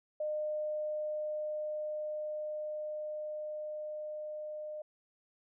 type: tone with level ramp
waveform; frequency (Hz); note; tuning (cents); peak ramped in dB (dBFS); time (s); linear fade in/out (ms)
sine; 608; D#5; -40; -32 to -39; 0.2-4.82; 5
effects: none